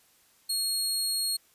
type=tone; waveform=25% pulse; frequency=4296 Hz; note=C8; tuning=45 cents sharp; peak=-22 dBFS; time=0.49-1.37 s; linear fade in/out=10 ms; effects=white hiss -63 dBFS RMS until 1.54 s + resampled to 32000 Hz